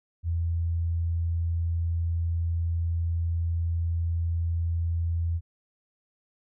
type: tone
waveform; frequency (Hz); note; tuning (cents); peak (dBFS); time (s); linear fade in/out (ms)
sine; 84; E2; +33; -24; 0.23-5.41; 50
effects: none